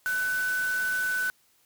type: tone in noise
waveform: sine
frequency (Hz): 1500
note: F#6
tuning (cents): +23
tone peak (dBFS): -25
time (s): 0.06-1.3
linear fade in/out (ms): 0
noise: white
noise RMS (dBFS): -39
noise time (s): 0.06-1.3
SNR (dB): +11
effects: white hiss -65 dBFS RMS until 1.65 s